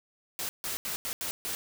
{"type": "noise bursts at uneven times", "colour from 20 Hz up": "white", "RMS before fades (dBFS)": -34, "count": 6, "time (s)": [[0.39, 0.49], [0.64, 0.77], [0.85, 0.96], [1.05, 1.13], [1.21, 1.31], [1.45, 1.55]], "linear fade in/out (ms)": 0, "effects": []}